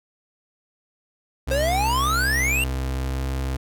35% pulse tone with pitch glide, 65.41 to 66.21 Hz, C2 to C2, 0 to +21 cents, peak -22 dBFS, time 1.47-3.57 s, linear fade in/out 10 ms, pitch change +21 cents, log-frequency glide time 2.91-3.28 s
square exponential sweep, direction up, 523.3 to 2830 Hz, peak -21 dBFS, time 1.51-2.64 s, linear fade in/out 2 ms
effects none

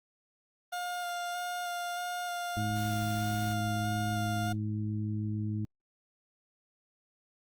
30% pulse tone with vibrato, 707 Hz, F5, 21 cents sharp, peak -31 dBFS, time 0.72-4.53 s, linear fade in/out 10 ms, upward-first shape square, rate 1.6 Hz, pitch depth 11 cents each way
harmonic tone, 106.4 Hz, G#2, 42 cents sharp, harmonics 1 / 2 / 3, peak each -32 / -36 / -41 dBFS, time 2.57-5.65 s, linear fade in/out 0 ms
white noise, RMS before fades -48 dBFS, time 2.76-3.53 s, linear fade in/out 0 ms
effects Opus 32 kbps

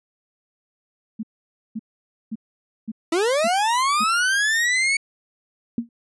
sine tone bursts, 220.3 Hz, A3, 2 cents sharp, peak -25 dBFS, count 6, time 1.19-4.042 s, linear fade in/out 10 ms, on 42 ms, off 520 ms
40% pulse linear sweep, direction up, 315 to 2244 Hz, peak -17 dBFS, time 3.12-4.97 s, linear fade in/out 5 ms
sine tone with exponential decay, 234 Hz, A#3, 7 cents sharp, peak -16 dBFS, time 5.78-5.89 s, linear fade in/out 2 ms, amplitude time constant 22 ms
effects resampled to 24000 Hz

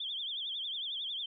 sine tone with vibrato, 3350 Hz, G#7, 14 cents sharp, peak -35 dBFS, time 0-1.26 s, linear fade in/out 5 ms, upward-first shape triangle, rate 11 Hz, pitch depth 160 cents each way, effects none

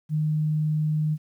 sine tone, 153.6 Hz, D#3, 22 cents flat, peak -21 dBFS, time 0.09-1.18 s, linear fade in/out 50 ms, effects 10-bit

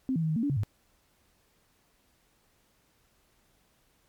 sine tone with pitch steps, 261.5 / 163.7 / 158.8 / 156.2 / 227.8 / 287 / 138.8 / 103.9 Hz, C4 / E3 / D#3 / D#3 / A#3 / D4 / C#3 / G#2, -1 / -12 / +36 / +7 / -40 / -40 / +3 / +1 cents, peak -25 dBFS, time 0.09-0.634 s, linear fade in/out 0 ms, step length 68 ms, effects pink hiss -68 dBFS RMS until 4.08 s + MP3 96 kbps

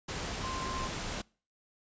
sine tone in noise, 1046.5 Hz, C6, in tune, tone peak -37 dBFS, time 0.43-0.88 s, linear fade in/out 10 ms, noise pink, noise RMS -37 dBFS, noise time 0.08-1.22 s, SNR -3 dB, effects noise-tail reverb RT60 0.4 s tail -25 dB re dry + resampled to 16000 Hz

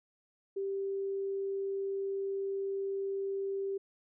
sine tone, 392 Hz, G4, in tune, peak -32 dBFS, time 0.56-3.78 s, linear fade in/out 10 ms, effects none

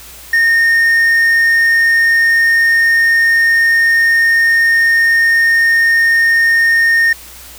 triangle tone, 1836 Hz, A#6, 27 cents flat, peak -6 dBFS, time 0.33-7.13 s, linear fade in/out 5 ms, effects added 60 Hz sine -41 dBFS peak until 7.58 s + white hiss -35 dBFS RMS until 7.58 s

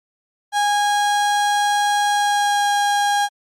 35% pulse tone with pitch glide, 822 to 815.9 Hz, G#5 to G#5, -18 to -31 cents, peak -14 dBFS, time 0.52-3.29 s, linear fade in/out 50 ms, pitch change -13 cents, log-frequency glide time 2.09-2.7 s, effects low-pass 10000 Hz 12 dB/octave + Opus 48 kbps

